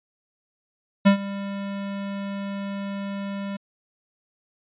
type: tone with ADSR envelope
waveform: square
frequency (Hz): 198.6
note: G3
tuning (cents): +23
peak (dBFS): -11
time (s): 1.05-3.57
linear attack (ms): 19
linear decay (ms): 100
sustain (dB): -18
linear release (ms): 10
effects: resampled to 8000 Hz